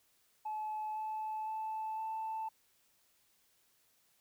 sine tone with pitch steps, 860 / 867.5 / 875 / 882.6 Hz, A5 / A5 / A5 / A5, -40 / -25 / -10 / +5 cents, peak -35 dBFS, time 0.45-2.49 s, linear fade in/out 10 ms, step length 510 ms, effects tanh soft clip ceiling -33 dBFS + white hiss -72 dBFS RMS until 4.2 s

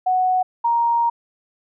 sine tone pair in turn, 740 / 936.4 Hz, F#5 / A#5, 0 / +8 cents, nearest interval major third, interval 408 cents, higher second, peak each -15 dBFS, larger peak neither, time 0.06-0.43 / 0.64-1.1 s, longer second, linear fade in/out 10 ms, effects none

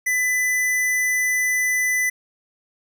square tone, 2000 Hz, B6, 21 cents sharp, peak -19 dBFS, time 0.06-2.1 s, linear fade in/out 10 ms, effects none

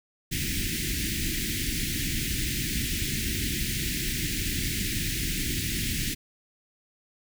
pink band-stop noise, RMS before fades -29 dBFS, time 0.31-6.15 s, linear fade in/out 20 ms, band 350 to 1800 Hz, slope 48 dB/octave, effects none

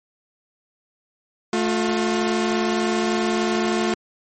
sawtooth tone pair together, 220 / 356.6 Hz, A3 / F4, 0 / +36 cents, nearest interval minor sixth, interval 836 cents, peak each -18 dBFS, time 1.53-3.94 s, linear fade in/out 2 ms, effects MP3 32 kbps

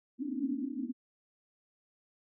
white band-pass noise, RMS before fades -35 dBFS, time 0.18-0.93 s, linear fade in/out 50 ms, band 240 to 290 Hz, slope 96 dB/octave, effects none

